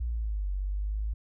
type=linear two-way sweep; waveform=sine; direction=down then up; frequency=60.6 to 47 to 54 Hz; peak=-28 dBFS; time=0-1.14 s; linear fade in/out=10 ms; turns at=0.52 s; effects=none

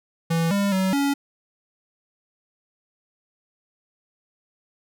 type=tone with pitch steps; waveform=square; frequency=165.5 / 200.4 / 189.2 / 280.8 Hz; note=E3 / G3 / F#3 / C#4; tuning=+7 / +38 / +39 / +22 cents; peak=-20 dBFS; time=0.3-1.14 s; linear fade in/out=10 ms; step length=210 ms; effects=none

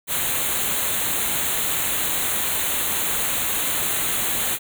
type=band-stop noise; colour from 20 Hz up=white; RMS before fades=-23 dBFS; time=0.07-4.59 s; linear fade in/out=50 ms; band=4200 to 6400 Hz; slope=96 dB/octave; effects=none

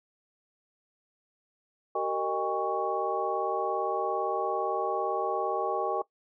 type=tone cluster; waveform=sine; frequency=382.6 / 460.2 / 617 / 806 / 1114 Hz; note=G4 / A#4 / D#5 / G5 / C#6; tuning=-42 / -22 / -15 / +48 / +8 cents; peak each=-34 / -32 / -34 / -32 / -33 dBFS; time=1.95-6.02 s; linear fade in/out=5 ms; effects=noise-tail reverb RT60 0.1 s tail -19 dB re dry

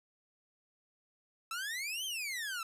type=exponential two-way sweep; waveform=sawtooth; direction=up then down; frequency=1300 to 3200 to 1300 Hz; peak=-33 dBFS; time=1.51-2.63 s; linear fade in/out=2 ms; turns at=2.05 s; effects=resampled to 32000 Hz

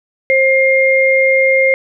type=tone pair together; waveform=sine; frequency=530 / 2120 Hz; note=C5 / C7; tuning=+22 / +22 cents; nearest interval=2 octaves; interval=2400 cents; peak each=-11 dBFS; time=0.3-1.74 s; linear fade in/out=0 ms; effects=none

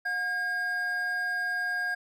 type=tone pair together; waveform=triangle; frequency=722.1 / 1621 Hz; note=F#5 / G#6; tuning=-42 / -42 cents; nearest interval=octave + major second; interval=1400 cents; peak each=-36 / -26 dBFS; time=0.05-1.95 s; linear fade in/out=10 ms; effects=none

